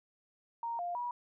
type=tone with pitch steps; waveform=sine; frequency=931 / 701 / 968 Hz; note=A#5 / F5 / B5; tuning=-2 / +6 / -35 cents; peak=-34 dBFS; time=0.63-1.11 s; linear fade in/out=2 ms; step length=160 ms; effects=none